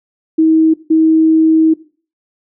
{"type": "tone pair in turn", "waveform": "sine", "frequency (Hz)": [319.2, 319.2], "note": ["D#4", "D#4"], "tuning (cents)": [44, 44], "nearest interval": "unison", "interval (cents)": 0, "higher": "neither", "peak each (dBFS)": -6, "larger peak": "neither", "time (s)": [[0.38, 0.74], [0.9, 1.74]], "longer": "second", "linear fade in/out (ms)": 10, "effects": ["noise-tail reverb RT60 0.4 s tail -18 dB re dry"]}